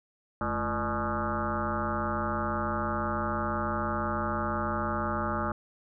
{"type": "tone with frequency modulation", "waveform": "sine", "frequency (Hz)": 720, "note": "F#5", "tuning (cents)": -47, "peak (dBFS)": -27, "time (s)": [0.41, 5.52], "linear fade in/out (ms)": 2, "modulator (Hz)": 126, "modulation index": 5.5, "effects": []}